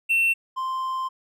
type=tone pair in turn; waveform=triangle; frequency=2700 / 1044.6 Hz; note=E7 / C6; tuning=+41 / -3 cents; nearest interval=octave + major third; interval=1644 cents; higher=first; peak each=-16 / -23 dBFS; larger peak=first; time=0.09-0.34 / 0.56-1.09 s; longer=second; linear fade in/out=20 ms; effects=none